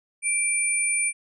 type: tone pair together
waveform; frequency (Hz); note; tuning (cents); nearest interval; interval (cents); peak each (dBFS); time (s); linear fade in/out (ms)
sine; 2349 / 9320; D7 / D9; 0 / -14; 2 octaves; 2386; -25 / -23; 0.22-1.13; 50
effects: none